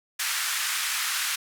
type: band-pass noise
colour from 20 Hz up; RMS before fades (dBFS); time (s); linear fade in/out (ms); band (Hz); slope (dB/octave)
pink; -28; 0.19-1.36; 10; 1300 to 14000; 24
effects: none